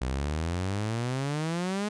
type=exponential sweep; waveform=sawtooth; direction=up; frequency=61.6 to 212.9 Hz; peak=-24 dBFS; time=0.01-1.89 s; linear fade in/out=10 ms; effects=resampled to 22050 Hz